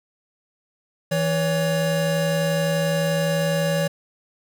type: tone pair together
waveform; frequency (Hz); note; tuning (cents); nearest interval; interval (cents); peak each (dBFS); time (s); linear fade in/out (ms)
square; 163.8 / 563.2; E3 / C#5; -11 / +27; octave + major sixth; 2138; -23 / -23; 1.11-3.88; 10
effects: 9-bit